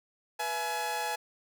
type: tone cluster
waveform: sawtooth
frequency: 488.5 / 670 / 845 Hz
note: B4 / E5 / G#5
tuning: -19 / +28 / +30 cents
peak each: -36 / -36 / -28 dBFS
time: 0.39-1.16 s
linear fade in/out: 10 ms
effects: none